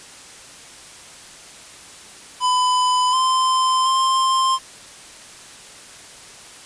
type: tone with pitch steps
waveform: square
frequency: 1003 / 1036 / 1051 Hz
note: B5 / C6 / C6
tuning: +26 / -17 / +7 cents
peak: -16 dBFS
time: 2.4-4.59 s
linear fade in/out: 50 ms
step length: 730 ms
effects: white hiss -41 dBFS RMS until 6.65 s + resampled to 22050 Hz